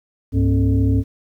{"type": "tone with frequency modulation", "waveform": "sine", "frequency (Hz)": 101.7, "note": "G#2", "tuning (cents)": -36, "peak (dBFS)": -13, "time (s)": [0.32, 1.04], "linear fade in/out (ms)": 50, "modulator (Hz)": 169, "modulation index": 1.1, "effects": ["9-bit"]}